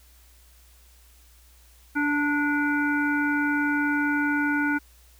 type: harmonic tone with a mistuned harmonic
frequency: 291.6 Hz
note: D4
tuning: 12 cents flat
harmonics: 1 / 3 / 5 / 7 / 8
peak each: -24 / -32 / -25 / -38 / -38 dBFS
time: 1.95-4.79 s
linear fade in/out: 20 ms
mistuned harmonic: 3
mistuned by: +25 cents
effects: added 60 Hz sine -53 dBFS peak until 5.19 s + white hiss -58 dBFS RMS until 5.19 s